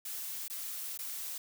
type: noise with dropouts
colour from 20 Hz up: blue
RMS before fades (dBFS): -40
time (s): 0.05-1.38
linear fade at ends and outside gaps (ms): 5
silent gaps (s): 0.481-0.499 / 0.976-0.989
effects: none